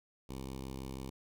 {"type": "tone with notch filter", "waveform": "10% pulse", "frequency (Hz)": 66.2, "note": "C2", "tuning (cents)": 21, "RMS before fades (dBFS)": -43, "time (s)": [0.29, 1.1], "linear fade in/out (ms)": 5, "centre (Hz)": 1600, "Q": 1.3, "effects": []}